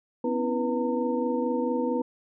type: tone cluster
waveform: sine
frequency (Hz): 250.1 / 274.5 / 325.2 / 488.8 / 912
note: B3 / C#4 / E4 / B4 / A#5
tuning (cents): +22 / -17 / -23 / -18 / -38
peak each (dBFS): -28 / -35 / -32 / -28 / -34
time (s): 0.24-2.02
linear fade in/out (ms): 5
effects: none